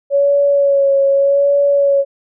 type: tone with vibrato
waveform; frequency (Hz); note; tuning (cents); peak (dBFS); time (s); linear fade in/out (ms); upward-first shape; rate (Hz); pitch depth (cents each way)
sine; 559; C#5; +14; -9; 0.1-2.05; 50; sine; 0.83; 26
effects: none